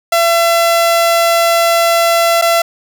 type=tone with dropouts; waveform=sawtooth; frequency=675 Hz; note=E5; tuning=41 cents sharp; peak=-5 dBFS; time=0.12-2.62 s; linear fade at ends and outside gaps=5 ms; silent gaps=2.415-2.421 s; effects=none